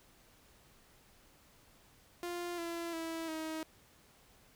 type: tone with pitch steps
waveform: sawtooth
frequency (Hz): 349.3 / 338.2 / 327.4 / 317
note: F4 / E4 / E4 / D#4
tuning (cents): 0 / +44 / -12 / +32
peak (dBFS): -34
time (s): 2.23-3.63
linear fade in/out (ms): 0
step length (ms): 350
effects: pink hiss -64 dBFS RMS until 4.55 s